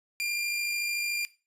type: tone with amplitude modulation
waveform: sawtooth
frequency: 2394 Hz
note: D7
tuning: 33 cents sharp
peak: -24 dBFS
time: 0.2-1.25 s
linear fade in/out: 0 ms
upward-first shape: sine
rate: 53.6 Hz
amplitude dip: 30%
effects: noise-tail reverb RT60 0.3 s tail -17 dB re dry + resampled to 32000 Hz